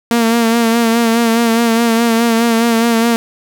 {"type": "tone with vibrato", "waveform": "sawtooth", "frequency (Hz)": 230.6, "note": "A#3", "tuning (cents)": -19, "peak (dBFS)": -6, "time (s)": [0.11, 3.16], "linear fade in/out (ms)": 0, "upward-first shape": "sine", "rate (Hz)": 4.8, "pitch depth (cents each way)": 40, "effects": []}